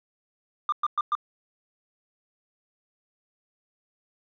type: tone bursts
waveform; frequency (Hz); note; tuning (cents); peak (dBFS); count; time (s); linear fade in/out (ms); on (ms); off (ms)
sine; 1196; D6; +31; -19; 4; 0.69-1.152; 2; 33; 110
effects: tanh soft clip ceiling -20 dBFS